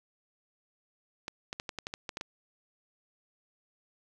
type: clicks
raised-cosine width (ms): 0.2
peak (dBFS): -19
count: 10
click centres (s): 1.281 / 1.529 / 1.599 / 1.692 / 1.787 / 1.869 / 1.939 / 2.092 / 2.171 / 2.211
effects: none